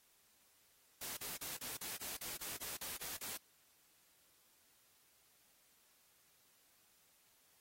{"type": "noise bursts", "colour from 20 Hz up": "white", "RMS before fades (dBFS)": -45, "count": 12, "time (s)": [1.01, 3.37], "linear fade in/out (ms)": 5, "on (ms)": 160, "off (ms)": 40, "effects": ["white hiss -71 dBFS RMS until 7.6 s", "AAC 48 kbps"]}